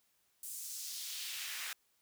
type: noise with high-pass filter sweep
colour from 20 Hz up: pink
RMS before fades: -43 dBFS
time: 0.43-1.73 s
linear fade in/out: 2 ms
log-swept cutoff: 9300 to 1700 Hz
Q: 1.4
effects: white hiss -75 dBFS RMS until 2.01 s